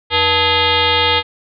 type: tone with frequency modulation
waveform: sine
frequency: 2063 Hz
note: C7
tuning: 25 cents flat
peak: -11 dBFS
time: 0.1-1.23 s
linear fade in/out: 50 ms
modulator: 395 Hz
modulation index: 4.4
effects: none